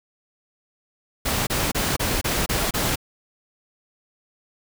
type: noise bursts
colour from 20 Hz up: pink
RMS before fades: -23 dBFS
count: 7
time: 1.25-2.958 s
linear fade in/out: 10 ms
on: 220 ms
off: 28 ms
effects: none